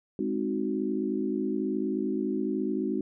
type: chord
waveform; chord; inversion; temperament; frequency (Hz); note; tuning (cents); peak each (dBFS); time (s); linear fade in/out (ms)
sine; Ab dominant seventh; none; equal; 207.7 / 261.6 / 311.1 / 370; Ab3 / C4 / Eb4 / Gb4; 0 / 0 / 0 / 0; -32; 0.19-3.01; 2
effects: none